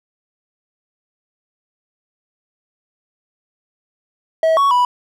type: tone with pitch steps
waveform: triangle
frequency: 645 / 1115 / 984 Hz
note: E5 / C#6 / B5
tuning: -38 / +10 / -7 cents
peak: -9 dBFS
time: 4.43-4.85 s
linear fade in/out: 2 ms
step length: 140 ms
effects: none